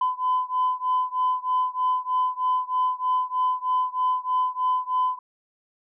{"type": "beating tone pair", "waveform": "sine", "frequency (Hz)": [1010, 1013.2], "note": ["B5", "B5"], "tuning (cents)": [39, 44], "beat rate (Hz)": 3.2, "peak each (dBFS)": [-23, -24], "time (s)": [0.01, 5.19], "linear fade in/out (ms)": 5, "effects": ["tanh soft clip ceiling -15 dBFS"]}